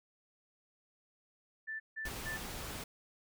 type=tone bursts; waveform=sine; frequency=1765 Hz; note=A6; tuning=5 cents sharp; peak=-38 dBFS; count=3; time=1.67-2.38 s; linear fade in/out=20 ms; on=130 ms; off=160 ms
type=noise; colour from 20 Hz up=pink; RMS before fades=-43 dBFS; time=2.05-2.84 s; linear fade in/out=5 ms
effects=none